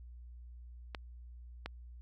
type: clicks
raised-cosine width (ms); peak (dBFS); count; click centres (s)
0.3; -23; 2; 0.948 / 1.66
effects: added 60 Hz sine -48 dBFS peak until 2.01 s